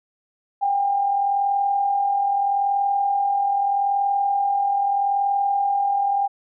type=tone pair together; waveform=sine; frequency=760.2 / 801 Hz; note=F#5 / G5; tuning=+47 / +37 cents; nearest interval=minor second; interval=90 cents; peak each=-29 / -18 dBFS; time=0.61-6.28 s; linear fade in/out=20 ms; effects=none